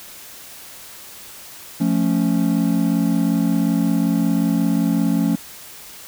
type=chord; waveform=triangle; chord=F augmented; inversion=none; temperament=equal; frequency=174.61 / 220 / 277.2 Hz; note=F3 / A3 / C#4; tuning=0 / 0 / 0 cents; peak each=-18 dBFS; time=1.8-5.36 s; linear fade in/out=10 ms; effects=white hiss -39 dBFS RMS until 6.07 s